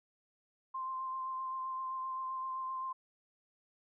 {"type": "tone with vibrato", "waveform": "sine", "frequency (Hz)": 1046.5, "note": "C6", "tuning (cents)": 0, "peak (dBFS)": -36, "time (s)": [0.74, 2.93], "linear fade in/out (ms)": 10, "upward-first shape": "sine", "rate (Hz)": 7.7, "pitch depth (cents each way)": 15, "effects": []}